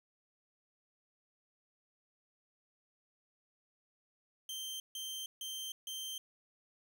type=tone bursts; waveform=sawtooth; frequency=3136 Hz; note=G7; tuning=in tune; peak=-37 dBFS; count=4; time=4.49-6.18 s; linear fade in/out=2 ms; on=310 ms; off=150 ms; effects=none